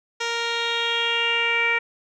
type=tone with low-pass filter sweep; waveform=10% pulse; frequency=466.2 Hz; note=A#4; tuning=in tune; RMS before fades=-23 dBFS; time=0.2-1.79 s; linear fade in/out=10 ms; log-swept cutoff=4900 to 2200 Hz; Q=5.1; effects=none